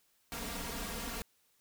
pink noise with comb filter, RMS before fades -40 dBFS, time 0.32-1.22 s, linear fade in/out 0 ms, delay 4.3 ms, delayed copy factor +0.9, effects white hiss -72 dBFS RMS until 1.6 s

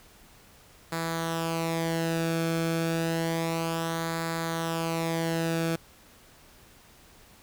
sawtooth tone with flanger, 164.81 Hz, E3, in tune, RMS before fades -29 dBFS, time 0.92-5.76 s, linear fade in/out 5 ms, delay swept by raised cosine 0.34 to 1.04 ms, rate 0.3 Hz, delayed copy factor -0.6, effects pink hiss -55 dBFS RMS until 7.42 s

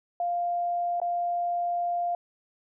sine tone with dropouts, 698.5 Hz, F5, in tune, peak -25 dBFS, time 0.2-2.15 s, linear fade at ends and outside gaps 2 ms, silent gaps 1.001-1.016 s, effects none

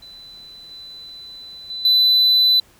sine tone with level steps, 4000 Hz, B7, 21 cents sharp, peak -38 / -35 / -26 / -9 dBFS, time 0.02-2.6 s, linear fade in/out 5 ms, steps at 0.71 / 1.7 / 1.85 s, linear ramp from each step 2 ms, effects tanh soft clip ceiling -10 dBFS + pink hiss -53 dBFS RMS until 2.79 s

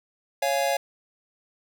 square chord, Db major, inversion none, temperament just, 554.4 / 693 / 831.5 Hz, Db5 / F5 / Ab5, 0 / -14 / +2 cents, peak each -26 / -27 / -30 dBFS, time 0.42-0.77 s, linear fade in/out 5 ms, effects none

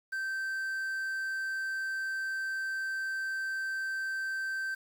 triangle tone with quantisation, 1556 Hz, G6, 13 cents flat, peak -30 dBFS, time 0.12-4.75 s, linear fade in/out 10 ms, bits 9, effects none

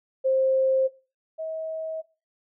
sine tone pair in turn, 528 / 639.5 Hz, C5 / D#5, +16 / +47 cents, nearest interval minor third, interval 331 cents, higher second, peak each -19 / -29 dBFS, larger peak first, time 0.24-0.88 / 1.38-2.02 s, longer neither, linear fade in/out 20 ms, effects noise-tail reverb RT60 0.3 s tail -17 dB re dry

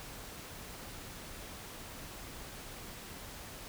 silence, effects pink hiss -47 dBFS RMS until 3.68 s

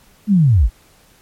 sine linear sweep, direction down, 218.8 to 37.83 Hz, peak -8 dBFS, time 0.27-0.7 s, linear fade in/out 50 ms, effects pink hiss -51 dBFS RMS until 1.21 s + MP3 64 kbps

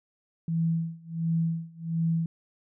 sine tone with tremolo, 164.81 Hz, E3, in tune, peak -22 dBFS, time 0.48-2.26 s, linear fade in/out 2 ms, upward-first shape sine, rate 1.4 Hz, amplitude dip 95%, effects none

